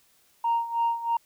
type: tone with tremolo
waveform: sine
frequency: 930 Hz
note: A#5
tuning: 4 cents flat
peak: -19 dBFS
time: 0.44-1.17 s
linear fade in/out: 5 ms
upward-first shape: sine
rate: 3.1 Hz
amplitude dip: 80%
effects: tanh soft clip ceiling -18 dBFS + white hiss -63 dBFS RMS until 1.25 s